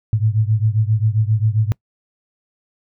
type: beating tone pair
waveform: sine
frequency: 106.1 / 113.6 Hz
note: G#2 / A#2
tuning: +38 / -44 cents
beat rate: 7.5 Hz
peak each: -16 / -18 dBFS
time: 0.13-1.72 s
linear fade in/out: 0 ms
effects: noise-tail reverb RT60 0.1 s tail -25 dB re dry